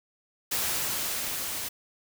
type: noise with level ramp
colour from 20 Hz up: white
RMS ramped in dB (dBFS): -28 to -34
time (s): 0.51-1.69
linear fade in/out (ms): 10
effects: none